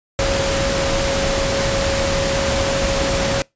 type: tone in noise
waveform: sine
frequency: 549 Hz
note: C#5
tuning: 17 cents flat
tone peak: -20 dBFS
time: 0.19-3.42 s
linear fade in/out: 0 ms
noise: pink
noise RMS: -20 dBFS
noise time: 0.19-3.42 s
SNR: -3 dB
effects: noise-tail reverb RT60 0.2 s tail -25 dB re dry + resampled to 16000 Hz